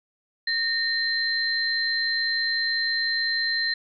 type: tone pair together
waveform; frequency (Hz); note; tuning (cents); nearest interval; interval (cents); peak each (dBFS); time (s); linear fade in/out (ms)
sine; 1835 / 4113; A#6 / C8; -28 / -30; octave + major second; 1398; -25; 0.47-3.74; 5
effects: none